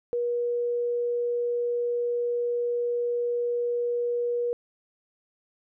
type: tone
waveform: sine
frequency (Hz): 480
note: B4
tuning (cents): -49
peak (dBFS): -24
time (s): 0.13-4.53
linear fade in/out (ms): 0
effects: none